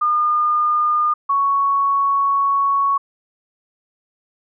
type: tone pair in turn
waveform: sine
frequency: 1214 / 1112.3 Hz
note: D#6 / C#6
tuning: -43 / +6 cents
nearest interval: major second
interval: 151 cents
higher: first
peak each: -14 dBFS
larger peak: neither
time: 0.01-1.14 / 1.29-2.98 s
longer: second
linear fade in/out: 10 ms
effects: none